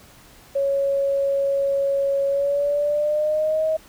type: tone with pitch glide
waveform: sine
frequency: 554 to 632.7 Hz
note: C#5 to D#5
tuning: -1 to +29 cents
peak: -18 dBFS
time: 0.55-3.77 s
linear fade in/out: 10 ms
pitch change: +230 cents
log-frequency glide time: 2.28-3.66 s
effects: pink hiss -49 dBFS RMS until 3.88 s